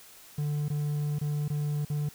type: tone with dropouts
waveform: triangle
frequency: 147.7 Hz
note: D3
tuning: 10 cents sharp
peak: -25 dBFS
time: 0.38-2.09 s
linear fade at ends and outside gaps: 5 ms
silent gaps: 0.684-0.7 / 1.188-1.212 / 1.481-1.5 / 1.85-1.899 s
effects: white hiss -52 dBFS RMS until 2.14 s